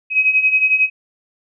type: beating tone pair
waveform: sine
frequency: 2529 / 2540 Hz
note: D#7 / D#7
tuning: +28 / +35 cents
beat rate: 11 Hz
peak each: -18 / -13 dBFS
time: 0.1-0.9 s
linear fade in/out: 50 ms
effects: none